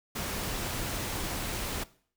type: noise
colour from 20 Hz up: pink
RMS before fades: -34 dBFS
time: 0.15-1.84 s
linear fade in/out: 10 ms
effects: noise-tail reverb RT60 0.5 s tail -19 dB re dry